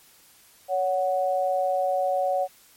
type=tone pair together; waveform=sine; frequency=561 / 740 Hz; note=C#5 / F#5; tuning=+21 / 0 cents; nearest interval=perfect fourth; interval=479 cents; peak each=-24 / -24 dBFS; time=0.68-2.48 s; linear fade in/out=50 ms; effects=white hiss -55 dBFS RMS until 2.76 s + MP3 64 kbps